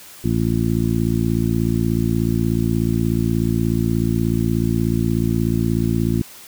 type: harmonic tone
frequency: 56.6 Hz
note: A1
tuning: 50 cents sharp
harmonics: 1 / 2 / 3 / 4 / 5 / 6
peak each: -26 / -21 / -22 / -22 / -26 / -25 dBFS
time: 0.24-6.22 s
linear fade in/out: 5 ms
effects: white hiss -41 dBFS RMS until 6.47 s